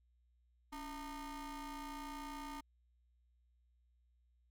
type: ring-modulated tone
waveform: 30% pulse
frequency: 311.1 Hz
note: D#4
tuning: in tune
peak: -39 dBFS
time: 0.72-2.61 s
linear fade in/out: 10 ms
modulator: 592 Hz
effects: added 60 Hz sine -70 dBFS peak until 4.5 s